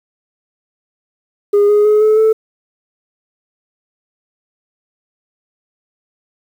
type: tone with pitch steps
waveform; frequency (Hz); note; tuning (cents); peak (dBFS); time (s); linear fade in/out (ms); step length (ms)
sine; 408.9 / 416.3 / 423.8 / 431.5 / 439.3; G#4 / G#4 / G#4 / A4 / A4; -27 / +4 / +35 / -34 / -3; -5; 1.53-2.33; 10; 160
effects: tanh soft clip ceiling -6 dBFS + 7-bit